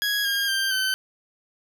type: tone with pitch steps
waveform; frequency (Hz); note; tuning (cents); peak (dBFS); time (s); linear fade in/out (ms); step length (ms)
20% pulse; 1661.2 / 1617.6 / 1575.2 / 1533.9; G#6 / G#6 / G6 / G6; 0 / -46 / +8 / -38; -17; 0.02-0.94; 0; 230
effects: none